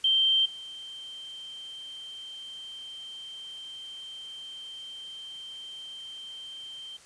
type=tone with level steps; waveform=sine; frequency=3136 Hz; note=G7; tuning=in tune; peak=-20 / -39 dBFS; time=0.04-6.97 s; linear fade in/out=5 ms; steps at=0.45 s; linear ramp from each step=10 ms; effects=white hiss -54 dBFS RMS until 7.05 s + resampled to 22050 Hz

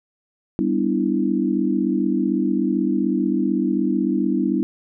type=chord; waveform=sine; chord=E minor seventh; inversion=first; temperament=equal; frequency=196 / 246.9 / 293.7 / 329.6 Hz; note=G3 / B3 / D4 / E4; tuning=0 / 0 / 0 / 0 cents; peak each=-23 dBFS; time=0.59-4.63 s; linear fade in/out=0 ms; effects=none

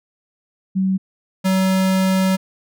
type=tone pair in turn; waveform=sine / square; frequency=190 / 189.13 Hz; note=F#3 / F#3; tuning=+46 / +38 cents; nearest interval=unison; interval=8 cents; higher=first; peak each=-15 dBFS; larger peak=neither; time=0.75-0.98 / 1.44-2.37 s; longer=second; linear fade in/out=20 ms; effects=none

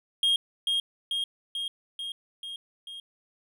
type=tone with echo; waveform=triangle; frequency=3242 Hz; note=G#7; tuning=42 cents flat; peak=-19 dBFS; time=0.23-0.36 s; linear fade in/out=2 ms; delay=440 ms; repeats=6; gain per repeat=-3 dB; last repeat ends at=3 s; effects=none

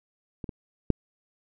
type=clicks; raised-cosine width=3 ms; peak=-22 / -22 / -7 dBFS; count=3; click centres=0.442 / 0.492 / 0.903 s; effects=none

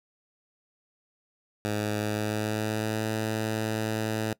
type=tone with pitch glide; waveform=10% pulse; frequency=105.7 to 109.62 Hz; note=G#2 to A2; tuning=+31 to -6 cents; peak=-19 dBFS; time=1.65-4.33 s; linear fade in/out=0 ms; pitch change=+63 cents; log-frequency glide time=1.94-3.07 s; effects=noise-tail reverb RT60 0.1 s tail -22 dB re dry

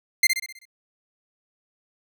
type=tone with echo; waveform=sawtooth; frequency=2093 Hz; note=C7; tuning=in tune; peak=-10 dBFS; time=0.23-0.27 s; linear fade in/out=5 ms; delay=64 ms; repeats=6; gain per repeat=-6 dB; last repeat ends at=0.654 s; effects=none

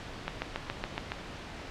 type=click train; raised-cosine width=0.3 ms; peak=-15 dBFS; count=7; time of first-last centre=0.28-1.119 s; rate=7.15 Hz; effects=pink hiss -42 dBFS RMS until 1.7 s + low-pass 4000 Hz 12 dB/octave

